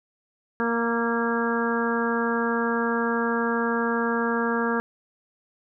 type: harmonic tone with a mistuned harmonic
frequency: 233.1 Hz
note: A#3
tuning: in tune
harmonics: 1 / 2 / 3 / 4 / 5 / 6 / 7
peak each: -26 / -27 / -36 / -31 / -32 / -32 / -30 dBFS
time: 0.6-4.8 s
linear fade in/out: 0 ms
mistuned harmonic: 6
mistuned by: -25 cents
effects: none